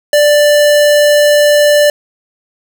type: tone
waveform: square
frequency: 589 Hz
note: D5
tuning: 5 cents sharp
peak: -6 dBFS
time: 0.13-1.9 s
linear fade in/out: 2 ms
effects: none